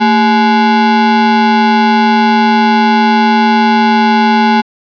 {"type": "ring-modulated tone", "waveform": "square", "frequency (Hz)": 311.9, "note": "D#4", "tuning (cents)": 4, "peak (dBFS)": -4, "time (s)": [0, 4.62], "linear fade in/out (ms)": 20, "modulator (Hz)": 537, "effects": ["resampled to 11025 Hz", "7-bit"]}